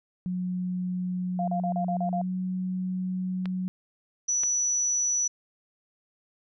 sine tone with pitch glide, 181.7 to 184.56 Hz, F#3 to F#3, -31 to -4 cents, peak -27 dBFS, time 0.26-3.68 s, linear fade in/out 0 ms, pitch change +27 cents, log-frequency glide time 1.94-2.37 s
sine tone bursts, 698.5 Hz, F5, in tune, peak -27 dBFS, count 7, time 1.39-2.215 s, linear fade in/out 2 ms, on 87 ms, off 36 ms
clicks, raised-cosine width 0.3 ms, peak -22 dBFS, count 2, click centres 3.457 / 4.435 s
sine tone, 5920 Hz, F#8, in tune, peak -23 dBFS, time 4.28-5.28 s, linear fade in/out 10 ms
effects none

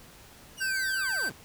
20% pulse linear sweep, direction down, 2962 to 61.74 Hz, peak -34 dBFS, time 0.57-1.33 s, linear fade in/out 20 ms
square tone, 1553 Hz, G6, 17 cents flat, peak -28 dBFS, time 0.6-1.3 s, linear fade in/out 20 ms
effects pink hiss -52 dBFS RMS until 1.44 s

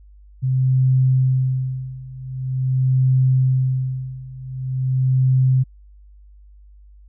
sine tone with tremolo, 130 Hz, C3, 11 cents flat, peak -12 dBFS, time 0.42-5.64 s, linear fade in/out 20 ms, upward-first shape sine, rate 0.45 Hz, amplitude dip 90%, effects added 50 Hz sine -43 dBFS peak until 7.08 s

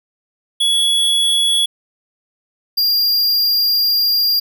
square tone pair in turn, 3374 / 4791 Hz, G#7 / D8, +27 / +34 cents, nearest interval tritone, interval 607 cents, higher second, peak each -13 dBFS, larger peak neither, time 0.6-1.66 / 2.77-4.4 s, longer second, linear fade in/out 10 ms, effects none

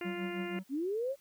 harmonic tone, 349.2 Hz, F4, in tune, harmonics 1 / 2 / 3 / 4 / 5 / 6 / 7 / 8, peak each -38 / -47 / -51 / -49 / -49 / -46 / -51 / -49 dBFS, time 0.01-0.59 s, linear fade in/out 2 ms
triangle tone with tremolo, 188.7 Hz, F#3, 34 cents sharp, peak -32 dBFS, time 0.04-0.64 s, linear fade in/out 20 ms, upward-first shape triangle, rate 6.2 Hz, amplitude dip 90%
sine linear sweep, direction up, 253.8 to 568 Hz, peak -31 dBFS, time 0.69-1.16 s, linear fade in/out 50 ms
effects white hiss -66 dBFS RMS until 1.2 s

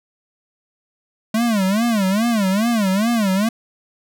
square tone with vibrato, 211.4 Hz, G#3, 31 cents sharp, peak -16 dBFS, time 1.34-3.49 s, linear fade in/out 5 ms, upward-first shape sine, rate 2.4 Hz, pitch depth 210 cents each way, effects none

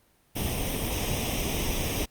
pink noise with comb filter, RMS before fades -29 dBFS, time 0.35-2.06 s, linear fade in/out 20 ms, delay 0.34 ms, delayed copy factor +0.7, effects pink hiss -64 dBFS RMS until 2.1 s + Opus 32 kbps

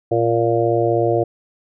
harmonic tone, 116.2 Hz, A#2, 5 cents flat, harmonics 1 / 3 / 4 / 5 / 6, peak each -23 / -19 / -20 / -21 / -22 dBFS, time 0.11-1.24 s, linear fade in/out 10 ms, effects none

